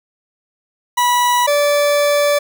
40% pulse tone pair in turn, 977 / 580.9 Hz, B5 / D5, -19 / -19 cents, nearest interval major sixth, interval 900 cents, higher first, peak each -11 dBFS, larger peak neither, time 0.97-1.47 / 1.47-2.39 s, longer second, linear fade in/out 10 ms, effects 7-bit

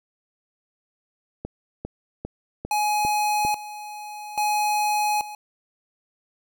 click train, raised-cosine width 2 ms, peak -17 dBFS, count 6, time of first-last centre 1.45-3.45 s, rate 2.5 Hz
square tone with tremolo, 840 Hz, G#5, 19 cents sharp, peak -21 dBFS, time 2.71-5.35 s, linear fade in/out 2 ms, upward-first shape square, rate 0.6 Hz, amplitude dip 80%
effects none

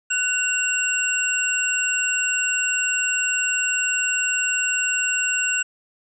sine tone cluster, 1487 / 2762 / 7640 Hz, F#6 / F7 / A#8, +8 / -20 / +42 cents, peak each -24 dBFS, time 0.1-5.63 s, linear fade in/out 10 ms, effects none

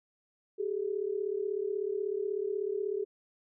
sine tone pair together, 388.4 / 424.7 Hz, G4 / G#4, -16 / +39 cents, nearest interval major second, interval 155 cents, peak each -33 / -33 dBFS, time 0.58-3.05 s, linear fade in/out 20 ms, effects none

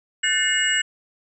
sine tone cluster, 1510 / 1770 / 2138 / 2879 / 7730 Hz, F#6 / A6 / C7 / F#7 / B8, +35 / +10 / +37 / -48 / -38 cents, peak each -27 / -24 / -26 / -22 / -26 dBFS, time 0.23-0.82 s, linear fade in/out 10 ms, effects none

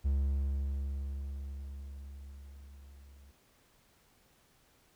triangle tone with level ramp, 69.1 Hz, C#2, 5 cents flat, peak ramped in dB -24 to -52 dBFS, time 0.04-3.32 s, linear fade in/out 20 ms, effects pink hiss -67 dBFS RMS until 4.95 s

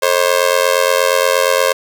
sawtooth tone with amplitude modulation, 532 Hz, C5, 29 cents sharp, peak -3 dBFS, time 0.02-1.73 s, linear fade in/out 10 ms, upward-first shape sine, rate 88.5 Hz, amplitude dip 100%, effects 7-bit

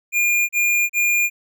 square tone bursts, 2415 Hz, D7, 48 cents sharp, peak -16 dBFS, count 3, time 0.12-1.3 s, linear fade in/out 50 ms, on 370 ms, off 35 ms, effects none

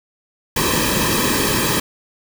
pink noise with comb filter, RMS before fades -18 dBFS, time 0.56-1.8 s, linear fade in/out 5 ms, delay 1.4 ms, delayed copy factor -0.85, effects none

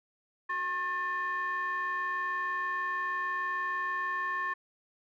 triangle ring-modulated tone, 349.2 Hz, F4, in tune, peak -25 dBFS, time 0.49-4.54 s, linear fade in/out 10 ms, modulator 1430 Hz, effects none

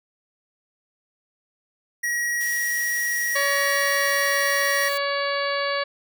square tone, 1905 Hz, A#6, 37 cents sharp, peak -23 dBFS, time 2.03-4.89 s, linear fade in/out 10 ms
blue noise, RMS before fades -35 dBFS, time 2.4-4.98 s, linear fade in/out 10 ms
harmonic tone, 564 Hz, C#5, 30 cents sharp, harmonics 1 / 2 / 3 / 4 / 5 / 6 / 7 / 8, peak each -26 / -28 / -29 / -32 / -37 / -38 / -37 / -33 dBFS, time 3.35-5.84 s, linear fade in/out 10 ms
effects none

